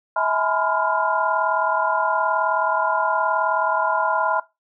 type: tone cluster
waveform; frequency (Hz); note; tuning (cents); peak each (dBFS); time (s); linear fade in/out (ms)
sine; 645 / 847 / 986 / 1025 / 1404; E5 / G#5 / B5 / C6 / F6; -38 / +34 / -3 / -36 / +9; -25; 0.16-4.4; 5
effects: noise-tail reverb RT60 0.2 s tail -17 dB re dry